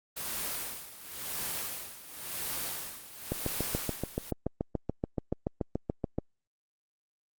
white noise with tremolo, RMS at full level -34 dBFS, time 0.16-4.31 s, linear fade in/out 10 ms, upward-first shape sine, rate 0.94 Hz, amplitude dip 80%
click train, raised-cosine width 2 ms, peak -16 dBFS, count 21, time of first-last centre 3.32-6.185 s, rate 6.98 Hz
effects Opus 24 kbps

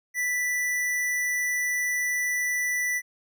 square tone, 1975.5 Hz, B6, in tune, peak -25 dBFS, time 0.14-3.02 s, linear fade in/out 50 ms, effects none

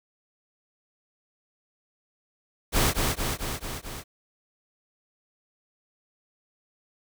pink noise with echo, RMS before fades -22 dBFS, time 2.72-2.94 s, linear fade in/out 50 ms, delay 220 ms, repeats 5, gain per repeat -3 dB, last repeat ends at 4.04 s, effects none

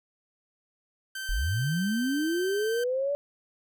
sawtooth tone, 1551 Hz, G6, 19 cents flat, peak -30 dBFS, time 1.15-2.84 s, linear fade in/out 5 ms
sine linear sweep, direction up, 30.87 to 580 Hz, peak -25 dBFS, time 1.29-3.15 s, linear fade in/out 0 ms
effects none

